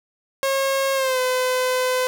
sawtooth tone with pitch glide, 542 to 508.6 Hz, C#5 to C5, -39 to -49 cents, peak -15 dBFS, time 0.43-2.07 s, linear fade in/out 0 ms, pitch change -110 cents, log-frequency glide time 0.94-1.19 s, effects none

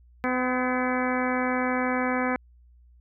harmonic tone with a mistuned harmonic, 253.5 Hz, B3, 45 cents sharp, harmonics 1 / 2 / 3 / 4 / 5 / 6 / 7 / 8 / 9, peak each -27 / -30 / -32 / -33 / -34 / -35 / -35 / -36 / -37 dBFS, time 0.24-2.36 s, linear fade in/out 0 ms, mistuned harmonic 7, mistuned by -52 cents, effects added 60 Hz sine -52 dBFS peak until 3 s

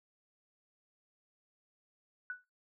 sine tone with exponential decay, 1482 Hz, F#6, 2 cents sharp, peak -34 dBFS, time 2.3-2.44 s, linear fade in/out 1 ms, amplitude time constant 30 ms, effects noise-tail reverb RT60 0.3 s tail -25 dB re dry

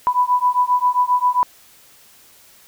sine beating tone pair, 987.8 / 995.3 Hz, B5 / B5, 0 / +13 cents, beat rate 7.5 Hz, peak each -17 dBFS, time 0.07-1.43 s, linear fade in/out 0 ms, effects white hiss -49 dBFS RMS until 2.67 s

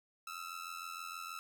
sawtooth ring-modulated tone, 1318.5 Hz, E6, in tune, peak -36 dBFS, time 0.27-1.39 s, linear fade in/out 0 ms, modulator 43.2 Hz, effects none

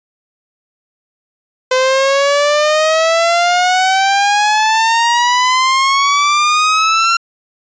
sawtooth exponential sweep, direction up, 510 to 1373 Hz, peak -6 dBFS, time 1.71-7.17 s, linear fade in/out 5 ms, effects resampled to 16000 Hz

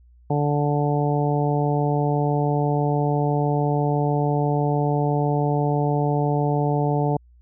harmonic tone, 146.1 Hz, D3, 9 cents flat, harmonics 1 / 2 / 3 / 4 / 5 / 6, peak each -21 / -27 / -26 / -30 / -27 / -30 dBFS, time 0.3-7.17 s, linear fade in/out 5 ms, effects added 60 Hz sine -49 dBFS peak until 7.41 s

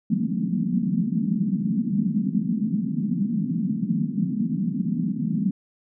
white band-pass noise, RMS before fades -24 dBFS, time 0.1-5.51 s, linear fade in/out 5 ms, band 170 to 230 Hz, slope 48 dB/octave, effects none

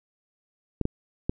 clicks, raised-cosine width 3 ms, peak -12 dBFS, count 3, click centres 0.813 / 0.854 / 1.295 s, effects none

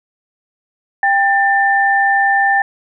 sine tone pair together, 792.9 / 1785 Hz, G5 / A6, +20 / +24 cents, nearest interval octave + major second, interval 1404 cents, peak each -13 dBFS, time 1.03-2.62 s, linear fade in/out 2 ms, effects none

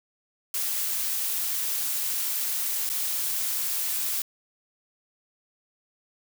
blue noise with dropouts, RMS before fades -28 dBFS, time 0.54-4.22 s, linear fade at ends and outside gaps 2 ms, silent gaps 2.892-2.899 s, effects none

